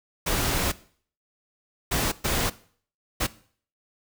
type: noise bursts at uneven times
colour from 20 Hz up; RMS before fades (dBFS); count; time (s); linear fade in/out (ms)
pink; -25; 4; 0.26-0.72 / 1.91-2.12 / 2.24-2.5 / 3.2-3.27; 10
effects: noise-tail reverb RT60 0.5 s tail -18 dB re dry